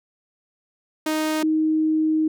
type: tone pair in turn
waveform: sawtooth / sine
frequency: 311.1 / 313.3 Hz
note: D#4 / D#4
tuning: 0 / +12 cents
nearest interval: unison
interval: 12 cents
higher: second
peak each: -17 dBFS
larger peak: neither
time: 1.06-1.43 / 1.43-2.28 s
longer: second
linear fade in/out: 5 ms
effects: none